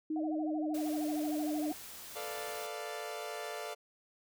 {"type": "tone with pitch glide", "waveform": "sine", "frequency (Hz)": [311.8, 302.9], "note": ["D#4", "D#4"], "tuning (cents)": [4, -46], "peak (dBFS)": -32, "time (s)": [0.1, 1.72], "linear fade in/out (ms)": 5, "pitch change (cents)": -50, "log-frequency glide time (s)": [0.23, 1.11]}
{"type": "tone with vibrato", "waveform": "sine", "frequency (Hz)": 661, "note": "E5", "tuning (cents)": 5, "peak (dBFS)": -40, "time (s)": [0.16, 1.73], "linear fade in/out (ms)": 2, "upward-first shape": "sine", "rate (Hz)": 13, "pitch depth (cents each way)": 220}
{"type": "noise", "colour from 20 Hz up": "white", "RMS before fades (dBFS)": -48, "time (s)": [0.74, 2.67], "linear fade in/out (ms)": 5}
{"type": "chord", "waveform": "sawtooth", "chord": "B half-diminished seventh", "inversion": "third", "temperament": "equal", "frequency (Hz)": [440, 493.9, 587.3, 698.5], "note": ["A4", "B4", "D5", "F5"], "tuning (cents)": [0, 0, 0, 0], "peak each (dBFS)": [-40, -45, -40, -40], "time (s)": [2.15, 3.75], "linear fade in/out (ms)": 20}
{"effects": []}